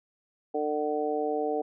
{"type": "harmonic tone", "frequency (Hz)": 150, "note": "D3", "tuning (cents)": 37, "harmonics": [2, 3, 4, 5], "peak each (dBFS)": [-34, -29, -34, -32], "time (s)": [0.54, 1.62], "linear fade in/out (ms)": 10, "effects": []}